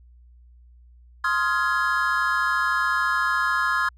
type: chord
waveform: triangle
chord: F minor seventh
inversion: second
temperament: just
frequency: 1047.7 / 1257.2 / 1396.9 / 1676.3 Hz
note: C6 / Eb6 / F6 / Ab6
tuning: +2 / +18 / 0 / +16 cents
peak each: -24 / -25 / -24 / -23 dBFS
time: 1.24-3.89 s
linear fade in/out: 5 ms
effects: added 60 Hz sine -48 dBFS peak until 3.97 s